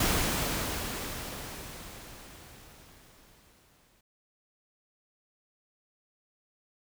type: noise with exponential decay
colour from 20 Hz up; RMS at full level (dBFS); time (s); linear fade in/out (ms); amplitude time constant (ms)
pink; -26; 0-4.01; 5; 870
effects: none